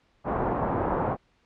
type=low-pass noise; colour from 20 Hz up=white; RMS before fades=-27 dBFS; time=0.24-1.17 s; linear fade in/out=50 ms; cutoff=1000 Hz; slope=24 dB/octave; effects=pink hiss -66 dBFS RMS until 1.45 s + low-pass 4000 Hz 12 dB/octave